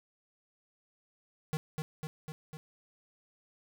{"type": "tone with echo", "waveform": "square", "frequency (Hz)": 155.56, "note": "D#3", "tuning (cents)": 0, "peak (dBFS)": -31, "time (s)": [1.53, 1.57], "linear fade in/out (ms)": 0, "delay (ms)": 250, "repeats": 4, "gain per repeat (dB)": -3, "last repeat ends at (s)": 2.57, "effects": []}